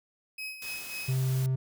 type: tone with tremolo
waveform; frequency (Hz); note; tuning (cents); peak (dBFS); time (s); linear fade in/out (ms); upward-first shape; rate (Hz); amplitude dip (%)
35% pulse; 2542; D#7; +36; -33; 0.38-1.13; 5; sine; 3.7; 65
type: noise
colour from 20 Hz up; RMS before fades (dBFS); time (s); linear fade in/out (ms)
white; -43; 0.62-1.46; 0
type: tone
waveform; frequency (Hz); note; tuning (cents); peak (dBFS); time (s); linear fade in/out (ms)
triangle; 130.81; C3; 0; -23; 1.08-1.56; 10
effects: none